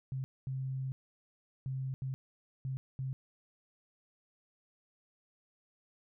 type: tone bursts at uneven times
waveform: sine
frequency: 132.3 Hz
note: C3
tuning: 20 cents sharp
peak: -34 dBFS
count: 6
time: 0.12-0.24 / 0.47-0.92 / 1.66-1.94 / 2.02-2.14 / 2.65-2.77 / 2.99-3.13 s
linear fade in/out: 0 ms
effects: none